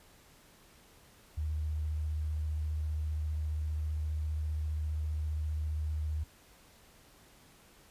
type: tone with vibrato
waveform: sine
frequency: 76.8 Hz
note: D#2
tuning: 22 cents flat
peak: -31 dBFS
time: 1.37-6.24 s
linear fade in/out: 10 ms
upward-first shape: square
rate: 15 Hz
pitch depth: 15 cents each way
effects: pink hiss -60 dBFS RMS until 7.9 s + resampled to 32000 Hz